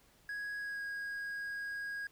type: tone with pitch glide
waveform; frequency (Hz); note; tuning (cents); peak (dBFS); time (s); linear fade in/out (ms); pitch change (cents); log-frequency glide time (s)
triangle; 1661.2 to 1641.2; G#6 to G#6; 0 to -21; -36; 0.29-2.07; 2; -21; 0.59-0.83
effects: pink hiss -66 dBFS RMS until 2.11 s